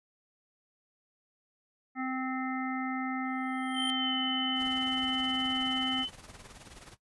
harmonic tone, 260 Hz, C4, 11 cents flat, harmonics 1 / 3 / 5 / 7 / 8, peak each -33 / -38 / -39 / -44 / -42 dBFS, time 1.95-6.06 s, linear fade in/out 50 ms
square tone with exponential growth, 3156 Hz, G7, 11 cents sharp, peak -33 dBFS, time 3.25-3.9 s, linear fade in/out 0 ms, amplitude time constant 140 ms
sine tone with pitch glide, 3100 to 3034 Hz, G7 to F#7, -20 to +43 cents, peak -30 dBFS, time 3.74-6.1 s, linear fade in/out 50 ms, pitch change -37 cents, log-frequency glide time 3.93-4.15 s
pink noise with tremolo, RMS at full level -48 dBFS, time 4.55-6.97 s, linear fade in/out 50 ms, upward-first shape sine, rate 19 Hz, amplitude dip 65%
effects noise-tail reverb RT60 0.1 s tail -17 dB re dry + resampled to 24000 Hz

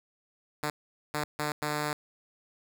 5% pulse tone bursts at uneven times, 149.5 Hz, D3, 31 cents sharp, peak -18 dBFS, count 4, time 0.63-0.7 / 1.14-1.24 / 1.39-1.52 / 1.62-1.93 s, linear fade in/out 2 ms, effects none

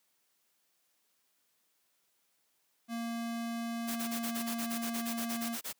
square tone, 231.9 Hz, A#3, 9 cents flat, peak -35 dBFS, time 2.88-5.58 s, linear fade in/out 50 ms
white noise bursts, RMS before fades -39 dBFS, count 16, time 3.87-5.731 s, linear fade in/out 20 ms, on 91 ms, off 27 ms
effects white hiss -75 dBFS RMS until 5.79 s + high-pass 150 Hz 12 dB/octave

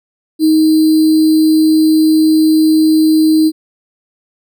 sine tone with sample-and-hold, 314.1 Hz, D#4, 16 cents sharp, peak -6 dBFS, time 0.39-3.52 s, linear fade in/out 50 ms, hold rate 4410 Hz, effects none

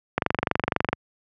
click train, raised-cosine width 0.5 ms, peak -5 dBFS, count 19, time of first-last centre 0.18-0.93 s, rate 24 Hz, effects high-pass 80 Hz 12 dB/octave

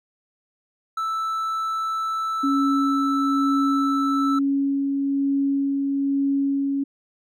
triangle tone, 1318.5 Hz, E6, in tune, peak -21 dBFS, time 0.97-4.39 s, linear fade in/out 5 ms
sine tone with tremolo, 277.2 Hz, C#4, in tune, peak -18 dBFS, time 2.43-6.84 s, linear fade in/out 10 ms, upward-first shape sine, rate 1.1 Hz, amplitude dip 25%
effects none

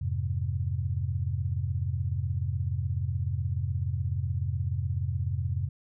sine chord, F minor, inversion none, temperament equal, 87.31 / 103.83 / 130.81 Hz, F2 / Ab2 / C3, 0 / 0 / 0 cents, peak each -30 / -32 / -32 dBFS, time 0.01-5.69 s, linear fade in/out 10 ms, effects none

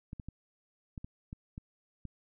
clicks, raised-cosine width 5 ms, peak -29 dBFS, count 8, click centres 0.131 / 0.198 / 0.286 / 0.978 / 1.045 / 1.329 / 1.579 / 2.053 s, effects none

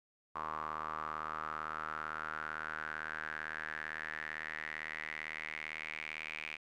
sawtooth tone with band-pass filter sweep, 77.78 Hz, D#2, in tune, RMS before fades -42 dBFS, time 0.35-6.57 s, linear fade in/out 10 ms, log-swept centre 1100 to 2400 Hz, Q 6.5, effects none

